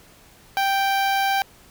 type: tone with notch filter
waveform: sawtooth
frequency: 784 Hz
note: G5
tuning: in tune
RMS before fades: -21 dBFS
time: 0.57-1.42 s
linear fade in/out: 0 ms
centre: 8200 Hz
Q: 0.96
effects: pink hiss -51 dBFS RMS until 1.7 s